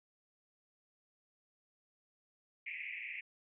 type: band-pass noise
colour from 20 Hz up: pink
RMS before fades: -44 dBFS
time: 2.66-3.21 s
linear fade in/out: 5 ms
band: 2000 to 2600 Hz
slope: 96 dB/octave
effects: none